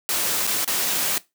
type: noise with dropouts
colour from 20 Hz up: white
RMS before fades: -23 dBFS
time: 0.09-1.18 s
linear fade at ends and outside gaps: 0 ms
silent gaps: 0.468-0.474 / 0.645-0.677 s
effects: noise-tail reverb RT60 0.2 s tail -19 dB re dry + high-pass 150 Hz 12 dB/octave